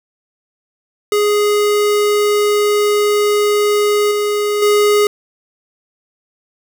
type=tone with level steps; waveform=square; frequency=415.3 Hz; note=G#4; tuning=in tune; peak=-12 / -15 / -10 dBFS; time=1.12-5.07 s; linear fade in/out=2 ms; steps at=4.11 / 4.62 s; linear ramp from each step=5 ms; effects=none